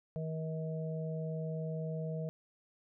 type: harmonic tone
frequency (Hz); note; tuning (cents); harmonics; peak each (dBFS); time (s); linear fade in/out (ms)
159.3; D#3; +41; 1 / 3 / 4; -36 / -43 / -44; 0.16-2.29; 0
effects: none